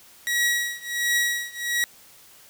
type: tone with tremolo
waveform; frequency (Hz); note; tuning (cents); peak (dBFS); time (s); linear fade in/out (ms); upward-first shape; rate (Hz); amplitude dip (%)
sawtooth; 1915; A#6; +46; -15; 0.27-1.84; 0; triangle; 1.4; 95
effects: white hiss -51 dBFS RMS until 2.49 s